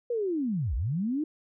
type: linear two-way sweep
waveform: sine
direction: down then up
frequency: 492.8 to 50.9 to 319.2 Hz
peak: -26 dBFS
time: 0.1-1.24 s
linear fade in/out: 5 ms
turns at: 0.75 s
effects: none